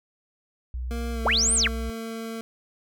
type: tone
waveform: sine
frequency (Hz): 61.74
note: B1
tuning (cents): 0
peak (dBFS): -28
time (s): 0.74-1.9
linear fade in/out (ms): 0
type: tone with pitch glide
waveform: 25% pulse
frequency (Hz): 233.5 to 225.9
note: A#3 to A3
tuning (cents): +3 to +46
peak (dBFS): -28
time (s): 0.91-2.41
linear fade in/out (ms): 0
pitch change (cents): -57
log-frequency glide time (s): 1.12-1.21
type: linear two-way sweep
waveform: sine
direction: up then down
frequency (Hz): 246.9 to 9397 to 989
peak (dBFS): -19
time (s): 1.25-1.68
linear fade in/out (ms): 10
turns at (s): 1.54
effects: none